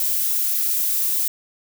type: noise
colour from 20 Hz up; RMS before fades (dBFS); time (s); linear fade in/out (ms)
violet; -21; 0-1.28; 2
effects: none